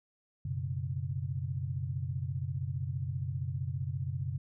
sine chord, F# suspended fourth, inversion none, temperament equal, 92.5 / 123.47 / 138.59 Hz, F#2 / B2 / C#3, 0 / 0 / 0 cents, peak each -37 / -37 / -36 dBFS, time 0.45-4.38 s, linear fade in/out 5 ms, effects none

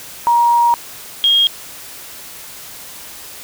sine tone pair in turn, 946 / 3251 Hz, A#5 / G#7, +25 / -38 cents, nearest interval octave + major sixth, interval 2137 cents, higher second, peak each -9 dBFS, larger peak neither, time 0.27-0.74 / 1.24-1.47 s, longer first, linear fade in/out 0 ms, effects white hiss -34 dBFS RMS until 3.43 s

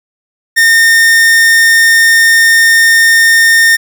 45% pulse tone, 1824 Hz, A#6, 38 cents flat, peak -4 dBFS, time 0.56-3.77 s, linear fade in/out 20 ms, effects none

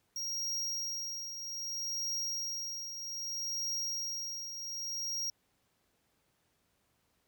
square tone with tremolo, 5620 Hz, F8, 10 cents sharp, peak -33 dBFS, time 0.16-5.3 s, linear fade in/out 2 ms, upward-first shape triangle, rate 0.63 Hz, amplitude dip 60%, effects pink hiss -75 dBFS RMS until 7.27 s + high-pass 60 Hz 12 dB/octave

